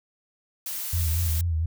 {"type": "noise", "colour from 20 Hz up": "blue", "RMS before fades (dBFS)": -32, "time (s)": [0.66, 1.41], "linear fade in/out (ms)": 2}
{"type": "tone with vibrato", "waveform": "sine", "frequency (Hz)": 82.9, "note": "E2", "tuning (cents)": 10, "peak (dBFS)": -22, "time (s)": [0.93, 1.66], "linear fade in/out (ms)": 5, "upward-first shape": "sine", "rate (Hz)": 4.3, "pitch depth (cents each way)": 79}
{"effects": []}